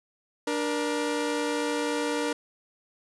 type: tone pair together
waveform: sawtooth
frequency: 295.1 / 474.2 Hz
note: D4 / A#4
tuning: +8 / +30 cents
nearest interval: minor sixth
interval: 822 cents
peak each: -25 dBFS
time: 0.47-2.33 s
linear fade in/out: 5 ms
effects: resampled to 24000 Hz + 10-bit